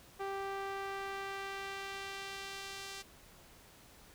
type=tone with band-pass filter sweep; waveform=sawtooth; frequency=392 Hz; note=G4; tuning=in tune; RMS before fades=-42 dBFS; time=0.19-3.03 s; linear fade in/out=20 ms; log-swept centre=820 to 5000 Hz; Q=0.76; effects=pink hiss -59 dBFS RMS until 4.14 s